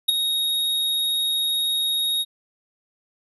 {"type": "tone with ADSR envelope", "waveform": "square", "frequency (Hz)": 3753, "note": "A#7", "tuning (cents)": 11, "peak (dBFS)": -12, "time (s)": [0.08, 2.25], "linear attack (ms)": 12, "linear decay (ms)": 10, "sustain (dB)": -9, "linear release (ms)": 39, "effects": ["resampled to 32000 Hz"]}